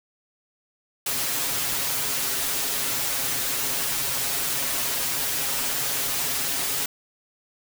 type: noise with comb filter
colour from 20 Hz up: white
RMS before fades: -26 dBFS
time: 1.06-6.86 s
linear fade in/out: 5 ms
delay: 7.3 ms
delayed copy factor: +0.85
effects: none